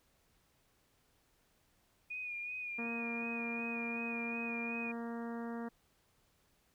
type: tone with vibrato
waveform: sine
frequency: 2453 Hz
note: D#7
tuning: 25 cents flat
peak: -39 dBFS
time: 2.1-4.92 s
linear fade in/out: 10 ms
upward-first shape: sine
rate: 2.7 Hz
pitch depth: 39 cents each way
type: harmonic tone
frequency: 233.1 Hz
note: A#3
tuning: in tune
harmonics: 1 / 2 / 3 / 4 / 5 / 6 / 7 / 8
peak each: -40 / -46 / -50 / -52 / -54 / -56 / -57 / -58 dBFS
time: 2.78-5.69 s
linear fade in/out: 10 ms
effects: pink hiss -73 dBFS RMS until 6.74 s